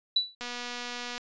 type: tone with exponential decay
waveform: sine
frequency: 3951 Hz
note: B7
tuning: in tune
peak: -18 dBFS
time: 0.16-0.35 s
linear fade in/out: 5 ms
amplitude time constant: 40 ms
type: click train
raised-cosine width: 0.2 ms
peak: -20 dBFS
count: 188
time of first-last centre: 0.41-1.18 s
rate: 243 Hz
effects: resampled to 16000 Hz